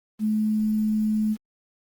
sine tone with quantisation, 215.1 Hz, A3, 39 cents flat, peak -20 dBFS, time 0.19-1.37 s, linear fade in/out 50 ms, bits 8, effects Opus 24 kbps

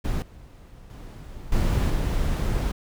brown noise with level steps, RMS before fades -26 / -45 / -39 / -22 / -24 dBFS, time 0.04-2.72 s, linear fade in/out 10 ms, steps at 0.22 / 0.9 / 1.52 / 1.9 s, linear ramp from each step 2 ms, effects none

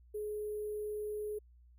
sine tone with sample-and-hold, 421 Hz, G#4, 24 cents sharp, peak -36 dBFS, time 0.14-1.39 s, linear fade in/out 10 ms, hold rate 11025 Hz, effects added 60 Hz sine -58 dBFS peak until 1.78 s

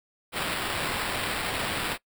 white noise with sample-and-hold, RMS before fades -30 dBFS, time 0.32-1.98 s, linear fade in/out 50 ms, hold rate 6300 Hz, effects noise-tail reverb RT60 0.1 s tail -21 dB re dry

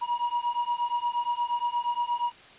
triangle beating tone pair, 955 / 963.5 Hz, A#5 / B5, +42 / -43 cents, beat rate 8.5 Hz, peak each -27 dBFS, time 0.01-2.32 s, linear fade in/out 20 ms, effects white hiss -50 dBFS RMS until 2.58 s + resampled to 8000 Hz

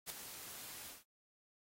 white noise with ADSR envelope, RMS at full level -41 dBFS, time 0.06-1.04 s, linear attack 41 ms, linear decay 3 ms, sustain -9 dB, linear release 160 ms, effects AAC 48 kbps

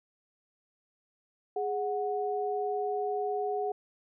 sine tone pair together, 414.7 / 736.4 Hz, G#4 / F#5, -3 / -8 cents, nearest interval minor seventh, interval 995 cents, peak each -31 / -32 dBFS, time 1.56-3.72 s, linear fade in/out 5 ms, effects none

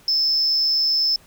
sine tone with amplitude modulation, 5250 Hz, E8, 8 cents flat, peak -12 dBFS, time 0.08-1.16 s, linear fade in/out 2 ms, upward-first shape sine, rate 228 Hz, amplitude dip 55%, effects tanh soft clip ceiling -14 dBFS + pink hiss -52 dBFS RMS until 1.26 s

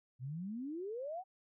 sine exponential sweep, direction up, 120 to 779 Hz, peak -39 dBFS, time 0.19-1.24 s, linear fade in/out 50 ms, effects none

